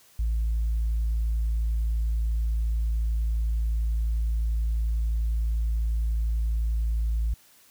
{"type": "tone", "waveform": "sine", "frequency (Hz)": 55.7, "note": "A1", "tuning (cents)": 22, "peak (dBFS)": -21, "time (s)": [0.19, 7.34], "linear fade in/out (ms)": 5, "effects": ["tanh soft clip ceiling -20 dBFS", "white hiss -57 dBFS RMS until 7.7 s"]}